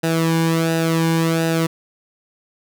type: tone with flanger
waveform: sawtooth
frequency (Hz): 163.9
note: E3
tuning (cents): -10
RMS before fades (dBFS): -18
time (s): 0.03-1.67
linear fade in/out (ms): 10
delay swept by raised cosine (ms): 0.91 to 1.56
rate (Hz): 1.4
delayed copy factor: -0.7
effects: none